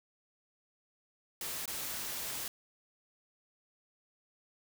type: noise with dropouts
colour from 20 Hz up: white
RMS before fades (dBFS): -39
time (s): 1.41-2.48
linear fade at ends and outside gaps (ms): 2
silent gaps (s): 1.657-1.677
effects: none